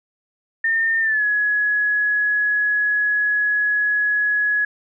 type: tone with pitch glide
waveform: sine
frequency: 1814 to 1682.8 Hz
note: A#6 to G#6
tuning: -48 to +22 cents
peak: -16 dBFS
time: 0.64-4.65 s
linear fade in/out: 5 ms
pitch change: -130 cents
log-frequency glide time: 1.01-1.24 s
effects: none